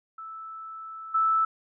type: tone with level steps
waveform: sine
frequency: 1315 Hz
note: E6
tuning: 5 cents flat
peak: -37 / -20 dBFS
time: 0.18-1.45 s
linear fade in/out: 5 ms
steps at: 1.14 s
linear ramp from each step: 10 ms
effects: none